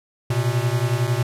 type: beating tone pair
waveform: square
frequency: 117.1 / 128.1 Hz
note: A#2 / C3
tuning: +8 / -36 cents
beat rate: 11 Hz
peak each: -22 / -23 dBFS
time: 0.3-1.23 s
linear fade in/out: 5 ms
effects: resampled to 32000 Hz